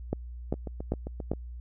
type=two click trains; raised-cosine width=2 ms; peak=-23 / -14 dBFS; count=7 / 4; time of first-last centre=0.54-1.335 / 0.13-1.316 s; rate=7.55 / 2.53 Hz; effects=added 60 Hz sine -38 dBFS peak until 1.6 s